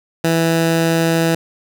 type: tone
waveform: 15% pulse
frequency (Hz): 164.81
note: E3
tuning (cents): 0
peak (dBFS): -7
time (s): 0.24-1.35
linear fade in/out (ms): 5
effects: none